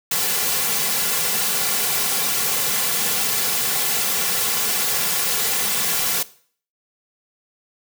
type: noise with comb filter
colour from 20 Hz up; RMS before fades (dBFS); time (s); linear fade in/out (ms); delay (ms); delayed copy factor
white; -21; 0.11-6.23; 5; 3.2; -0.75
effects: noise-tail reverb RT60 0.5 s tail -18 dB re dry + high-pass 150 Hz 12 dB/octave